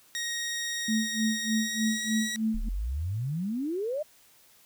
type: tone with pitch glide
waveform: 15% pulse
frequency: 1876 to 1917.6 Hz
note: A#6 to A#6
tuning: +11 to +48 cents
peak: -24 dBFS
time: 0.15-2.36 s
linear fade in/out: 0 ms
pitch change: +37 cents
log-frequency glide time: 1.47-2.24 s
type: tone with tremolo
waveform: sine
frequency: 220.6 Hz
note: A3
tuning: 5 cents sharp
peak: -23 dBFS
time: 0.88-2.69 s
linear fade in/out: 5 ms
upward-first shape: sine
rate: 3.3 Hz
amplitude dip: 95%
type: exponential sweep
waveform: sine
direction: up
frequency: 30.79 to 630 Hz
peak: -28 dBFS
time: 2.54-4.03 s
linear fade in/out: 10 ms
effects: white hiss -59 dBFS RMS until 4.65 s